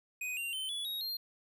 square tone with pitch steps, 2498 / 2772 / 3075 / 3412 / 3786 / 4201 Hz, D#7 / F7 / G7 / G#7 / A#7 / C8, +6 / -14 / -34 / +46 / +26 / +6 cents, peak -36 dBFS, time 0.21-1.17 s, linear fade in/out 5 ms, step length 160 ms, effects none

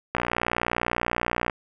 click train, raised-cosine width 0.5 ms, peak -9 dBFS, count 82, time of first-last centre 0.15-1.498 s, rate 60.1 Hz, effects none

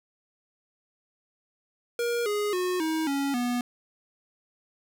square tone with pitch steps, 473.9 / 414.9 / 363.3 / 318.1 / 278.5 / 243.9 Hz, A#4 / G#4 / F#4 / D#4 / C#4 / B3, +28 / -2 / -32 / +38 / +8 / -21 cents, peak -26 dBFS, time 1.99-3.61 s, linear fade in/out 2 ms, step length 270 ms, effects none

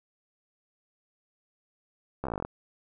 slowing click train, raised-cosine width 1 ms, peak -18 dBFS, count 12, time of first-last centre 2.24-2.45 s, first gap 14 ms, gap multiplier 1.06, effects none

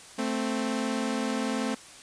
sawtooth tone pair together, 220.6 / 261.6 Hz, A3 / C4, +5 / 0 cents, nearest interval minor third, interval 295 cents, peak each -26 dBFS, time 0.18-1.75 s, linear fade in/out 10 ms, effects white hiss -48 dBFS RMS until 2.02 s + resampled to 22050 Hz

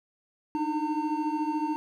triangle tone cluster, 300.1 / 313.9 / 908 Hz, D4 / D#4 / A#5, +38 / +15 / -46 cents, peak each -29 dBFS, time 0.55-1.76 s, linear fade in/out 0 ms, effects none

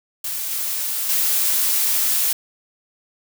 blue noise with level steps, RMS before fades -26 / -24 / -19 dBFS, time 0.24-2.33 s, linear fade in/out 5 ms, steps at 0.51 / 1.09 s, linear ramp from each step 2 ms, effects none

